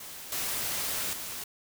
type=noise with level steps; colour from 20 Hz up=white; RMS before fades=-43 / -32 / -38 dBFS; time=0-1.44 s; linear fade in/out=5 ms; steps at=0.32 / 1.13 s; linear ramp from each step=2 ms; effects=none